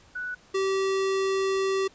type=tone pair in turn; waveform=sine / square; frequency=1480 / 386.2 Hz; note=F#6 / G4; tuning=0 / -26 cents; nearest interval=octave + major seventh; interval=2326 cents; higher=first; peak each=-30 / -24 dBFS; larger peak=second; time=0.15-0.35 / 0.54-1.88 s; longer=second; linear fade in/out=10 ms; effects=pink hiss -56 dBFS RMS until 1.94 s + resampled to 16000 Hz